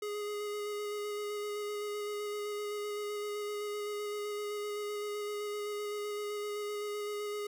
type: tone with vibrato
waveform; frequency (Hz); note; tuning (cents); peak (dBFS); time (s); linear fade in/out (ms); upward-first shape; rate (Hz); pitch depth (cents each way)
square; 415.3; G#4; 0; -36; 0.02-7.47; 5; square; 7.8; 11
effects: none